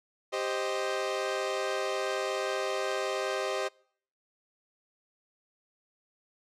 sawtooth chord, C minor, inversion second, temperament equal with one note detuned, 393.1 / 523.3 / 622.3 Hz, G4 / C5 / Eb5, +5 / 0 / 0 cents, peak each -30 dBFS, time 0.32-3.69 s, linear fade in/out 20 ms, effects noise-tail reverb RT60 0.6 s tail -26 dB re dry + low-pass 7000 Hz 12 dB/octave

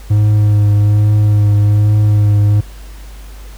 triangle tone with vibrato, 104.3 Hz, G#2, 8 cents sharp, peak -5 dBFS, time 0.1-2.61 s, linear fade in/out 10 ms, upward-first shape triangle, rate 1.2 Hz, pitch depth 23 cents each way, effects added 50 Hz sine -29 dBFS peak until 3.57 s + pink hiss -41 dBFS RMS until 3.57 s

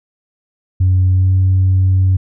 sine tone with pitch glide, 92.5 to 93.9 Hz, F#2 to F#2, 0 to +26 cents, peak -7 dBFS, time 0.8-2.17 s, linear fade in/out 10 ms, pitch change +26 cents, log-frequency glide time 1.11-1.3 s, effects tanh soft clip ceiling -6 dBFS

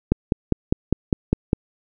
click train, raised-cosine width 3 ms, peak -3 dBFS, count 8, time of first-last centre 0.12-1.531 s, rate 4.96 Hz, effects none

